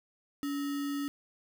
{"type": "tone with sample-and-hold", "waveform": "sine", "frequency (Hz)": 283.9, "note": "C#4", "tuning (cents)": 41, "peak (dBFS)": -31, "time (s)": [0.43, 1.08], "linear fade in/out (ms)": 0, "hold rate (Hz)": 1575, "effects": []}